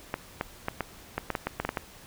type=clicks; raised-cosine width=0.5 ms; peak=-13 dBFS; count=12; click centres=0.141 / 0.411 / 0.684 / 0.807 / 1.18 / 1.303 / 1.352 / 1.47 / 1.6 / 1.65 / 1.691 / 1.772 s; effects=pink hiss -50 dBFS RMS until 2.06 s